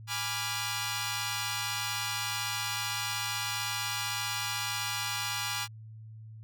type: chord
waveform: 10% pulse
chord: G# diminished seventh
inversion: none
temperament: equal with one note detuned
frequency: 825.8 / 987.8 / 1174.7 / 1396.9 Hz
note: G#5 / B5 / D6 / F6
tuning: -10 / 0 / 0 / 0 cents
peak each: -29 dBFS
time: 0.07-5.68 s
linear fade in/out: 50 ms
effects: added 110 Hz sine -44 dBFS peak until 6.43 s